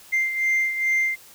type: beating tone pair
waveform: sine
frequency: 2093 / 2095.4 Hz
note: C7 / C7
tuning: 0 / +2 cents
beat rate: 2.4 Hz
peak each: -19 / -25 dBFS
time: 0.12-1.16 s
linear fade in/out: 20 ms
effects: tanh soft clip ceiling -16 dBFS + white hiss -48 dBFS RMS until 1.34 s